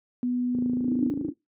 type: tone with pitch glide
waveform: sine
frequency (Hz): 246.9 to 248.5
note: B3 to B3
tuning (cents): 0 to +11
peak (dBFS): -23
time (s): 0.23-1.1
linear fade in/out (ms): 0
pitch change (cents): +11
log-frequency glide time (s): 0.69-0.75
type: click train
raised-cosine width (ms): 3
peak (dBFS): -20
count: 21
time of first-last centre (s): 0.55-1.285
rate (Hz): 27.2
type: band-pass noise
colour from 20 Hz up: white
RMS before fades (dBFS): -30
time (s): 0.81-1.34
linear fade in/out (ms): 50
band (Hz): 270 to 310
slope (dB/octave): 96
effects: noise-tail reverb RT60 0.2 s tail -23 dB re dry + high-pass 150 Hz 12 dB/octave